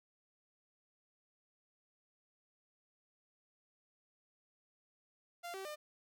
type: tone with pitch steps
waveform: sawtooth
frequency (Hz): 694 / 384.9 / 602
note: F5 / G4 / D5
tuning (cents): -11 / -32 / +43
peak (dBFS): -39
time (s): 5.43-5.76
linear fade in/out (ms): 20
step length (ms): 110
effects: none